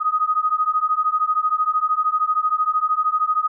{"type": "beating tone pair", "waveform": "sine", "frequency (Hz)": [1244.5, 1257.5], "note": ["D#6", "D#6"], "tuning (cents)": [0, 18], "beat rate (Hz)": 13, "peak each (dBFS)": -20, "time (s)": [0, 3.48], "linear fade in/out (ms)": 20, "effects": []}